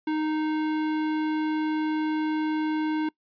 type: tone with tanh clipping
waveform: sine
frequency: 309.8 Hz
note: D#4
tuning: 7 cents flat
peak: -26 dBFS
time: 0.07-3.09 s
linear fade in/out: 5 ms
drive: 18 dB
effects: noise-tail reverb RT60 0.1 s tail -24 dB re dry + resampled to 11025 Hz